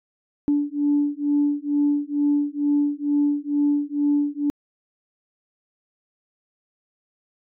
sine beating tone pair, 289.1 / 291.3 Hz, D4 / D4, -27 / -14 cents, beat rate 2.2 Hz, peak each -21 dBFS, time 0.48-4.5 s, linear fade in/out 0 ms, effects tanh soft clip ceiling -11 dBFS

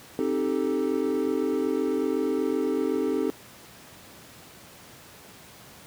triangle chord, A half-diminished seventh, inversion first, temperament equal with one note detuned, 265.7 / 311.1 / 392 / 440 Hz, C4 / Eb4 / G4 / A4, +27 / 0 / 0 / 0 cents, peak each -27 dBFS, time 0.19-3.3 s, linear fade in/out 0 ms, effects pink hiss -48 dBFS RMS until 5.86 s + high-pass 100 Hz 12 dB/octave

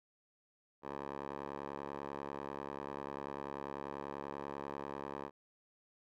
10% pulse tone with band-pass filter, 70.2 Hz, C#2, 22 cents sharp, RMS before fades -44 dBFS, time 0.82-5.31 s, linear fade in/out 50 ms, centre 760 Hz, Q 1.6, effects none

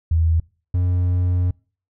sine / triangle tone pair in turn, 81.5 / 89.7 Hz, E2 / F2, -19 / +47 cents, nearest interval major second, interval 166 cents, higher second, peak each -14 dBFS, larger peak neither, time 0.11-0.4 / 0.74-1.51 s, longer second, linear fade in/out 5 ms, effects noise-tail reverb RT60 0.4 s tail -25 dB re dry

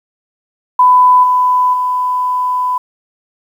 sine tone with level steps, 1000 Hz, B5, 21 cents sharp, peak -4 / -8 / -12 dBFS, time 0.79-2.78 s, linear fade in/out 5 ms, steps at 1.23 / 1.73 s, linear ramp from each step 10 ms, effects 7-bit

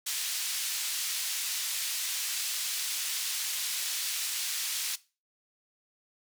pink band-pass noise, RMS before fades -33 dBFS, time 0.06-4.96 s, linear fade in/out 10 ms, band 3300 to 15000 Hz, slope 12 dB/octave, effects noise-tail reverb RT60 0.3 s tail -18 dB re dry

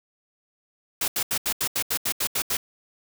white noise bursts, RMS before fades -25 dBFS, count 11, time 1.01-2.57 s, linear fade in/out 5 ms, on 70 ms, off 79 ms, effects none

